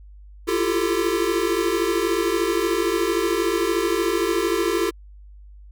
square tone cluster, 335.4 / 348.7 / 392.4 / 444.2 Hz, E4 / F4 / G4 / A4, +30 / -3 / +2 / +16 cents, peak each -26 dBFS, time 0.47-4.91 s, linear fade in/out 20 ms, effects added 50 Hz sine -41 dBFS peak until 5.71 s

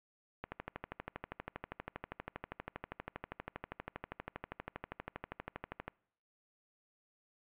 click train, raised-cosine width 0.5 ms, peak -25 dBFS, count 69, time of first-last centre 0.44-5.88 s, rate 12.5 Hz, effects noise-tail reverb RT60 0.7 s tail -26 dB re dry + resampled to 8000 Hz

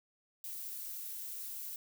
violet noise, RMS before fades -43 dBFS, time 0.44-1.76 s, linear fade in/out 2 ms, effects none

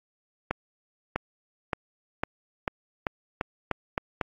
accelerating click train, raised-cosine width 0.5 ms, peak -11 dBFS, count 10, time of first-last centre 0.51-4.212 s, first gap 650 ms, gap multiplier 0.88, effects AAC 48 kbps

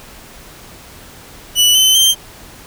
sawtooth tone with pitch steps, 2960 / 3052 / 3147 Hz, F#7 / G7 / G7, 0 / -47 / +6 cents, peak -5 dBFS, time 1.55-2.15 s, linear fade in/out 50 ms, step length 200 ms, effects pink hiss -38 dBFS RMS until 2.66 s

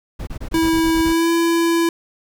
brown noise bursts, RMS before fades -27 dBFS, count 9, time 0.19-1.128 s, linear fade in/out 10 ms, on 82 ms, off 25 ms
square tone with pitch glide, 325.9 to 335.1 Hz, E4 to E4, -20 to +29 cents, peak -15 dBFS, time 0.54-1.89 s, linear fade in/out 2 ms, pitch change +49 cents, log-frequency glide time 1.03-1.31 s
effects none

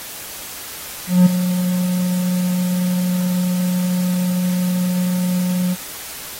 triangle tone with ADSR envelope, 180.7 Hz, F#3, 41 cents flat, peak -3 dBFS, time 1.07-5.76 s, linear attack 190 ms, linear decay 12 ms, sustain -11 dB, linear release 35 ms, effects white hiss -32 dBFS RMS until 6.39 s + AAC 48 kbps

